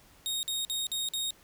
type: tone bursts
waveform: sawtooth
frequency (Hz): 3729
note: A#7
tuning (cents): 0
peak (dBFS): -27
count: 5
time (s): 0.26-1.306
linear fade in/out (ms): 0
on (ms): 170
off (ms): 49
effects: pink hiss -59 dBFS RMS until 1.43 s